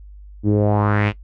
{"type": "tone with low-pass filter sweep", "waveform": "sawtooth", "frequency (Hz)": 103.83, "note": "G#2", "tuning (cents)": 0, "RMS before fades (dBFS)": -17, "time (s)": [0.43, 1.13], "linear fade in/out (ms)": 50, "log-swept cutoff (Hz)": [280, 2900], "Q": 3.2, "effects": ["noise-tail reverb RT60 0.1 s tail -18 dB re dry", "added 50 Hz sine -37 dBFS peak until 1.23 s"]}